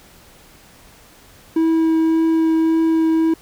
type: tone with vibrato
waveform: triangle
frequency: 323.7 Hz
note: E4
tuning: 31 cents flat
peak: -11 dBFS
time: 1.56-3.34 s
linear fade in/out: 5 ms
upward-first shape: triangle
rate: 1.8 Hz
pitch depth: 9 cents each way
effects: pink hiss -47 dBFS RMS until 3.41 s